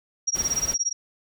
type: tone with tremolo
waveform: sine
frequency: 5660 Hz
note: F8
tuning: 22 cents sharp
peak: -19 dBFS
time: 0.27-0.93 s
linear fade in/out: 10 ms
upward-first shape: sine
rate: 17 Hz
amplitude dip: 100%
type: noise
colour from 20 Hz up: pink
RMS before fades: -35 dBFS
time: 0.34-0.75 s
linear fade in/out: 20 ms
effects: none